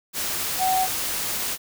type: tone in noise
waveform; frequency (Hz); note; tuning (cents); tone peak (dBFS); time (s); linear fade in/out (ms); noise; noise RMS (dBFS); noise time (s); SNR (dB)
sine; 750; F#5; +23; -19; 0.58-0.88; 50; white; -27; 0.13-1.58; +5
effects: none